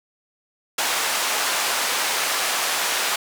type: band-pass noise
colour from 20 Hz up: pink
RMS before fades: -23 dBFS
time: 0.78-3.16 s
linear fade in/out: 5 ms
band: 800 to 12000 Hz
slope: 12 dB/octave
effects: none